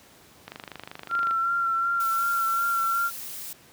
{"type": "click train", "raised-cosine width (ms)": 0.3, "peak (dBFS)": -21, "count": 22, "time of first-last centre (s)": [0.48, 1.31], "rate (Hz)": 25.3}
{"type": "tone with vibrato", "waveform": "sine", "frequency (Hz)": 1366, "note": "F6", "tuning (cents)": -39, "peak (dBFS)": -22, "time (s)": [1.09, 3.11], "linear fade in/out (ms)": 50, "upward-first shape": "sine", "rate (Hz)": 2.7, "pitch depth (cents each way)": 25}
{"type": "noise", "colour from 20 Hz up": "blue", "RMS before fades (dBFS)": -37, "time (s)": [2, 3.53], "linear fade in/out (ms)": 2}
{"effects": ["pink hiss -53 dBFS RMS until 3.72 s", "high-pass 100 Hz 12 dB/octave"]}